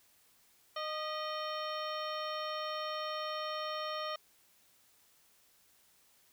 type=harmonic tone with a mistuned harmonic; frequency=615 Hz; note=D#5; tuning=20 cents flat; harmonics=1 / 2 / 3 / 4 / 5 / 6 / 7 / 9; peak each=-40 / -39 / -48 / -52 / -45 / -50 / -50 / -51 dBFS; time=0.76-4.16 s; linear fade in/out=5 ms; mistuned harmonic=3; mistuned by=+70 cents; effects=white hiss -67 dBFS RMS until 6.32 s